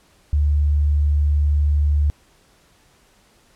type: tone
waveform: sine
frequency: 73.42 Hz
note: D2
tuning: in tune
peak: -14 dBFS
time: 0.33-2.1 s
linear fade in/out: 0 ms
effects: pink hiss -56 dBFS RMS until 3.55 s + low-pass 11000 Hz 12 dB/octave